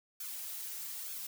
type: noise with flanger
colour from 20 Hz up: blue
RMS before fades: -42 dBFS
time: 0.2-1.27 s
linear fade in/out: 5 ms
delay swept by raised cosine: 1 to 5.8 ms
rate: 1.1 Hz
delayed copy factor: -0.65
effects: none